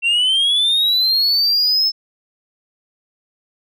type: linear sweep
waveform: sine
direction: up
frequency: 2700 to 5274 Hz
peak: -10 dBFS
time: 0.02-1.92 s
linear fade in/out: 50 ms
effects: tanh soft clip ceiling -12 dBFS